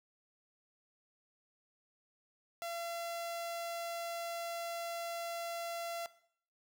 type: tone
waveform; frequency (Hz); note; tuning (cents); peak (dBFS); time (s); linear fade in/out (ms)
sawtooth; 680; F5; -46; -35; 2.62-6.06; 0
effects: noise-tail reverb RT60 0.6 s tail -17 dB re dry